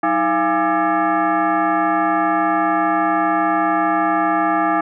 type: tone with frequency modulation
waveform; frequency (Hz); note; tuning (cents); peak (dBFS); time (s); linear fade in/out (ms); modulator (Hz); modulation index
sine; 185; F#3; 0; -14; 0.03-4.81; 5; 503; 2.6
effects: none